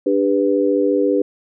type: chord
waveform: sine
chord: G major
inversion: second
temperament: equal with one note detuned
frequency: 293.7 / 399.5 / 493.9 Hz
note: D4 / G4 / B4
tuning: 0 / +33 / 0 cents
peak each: -18 dBFS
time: 0.06-1.22 s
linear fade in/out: 5 ms
effects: none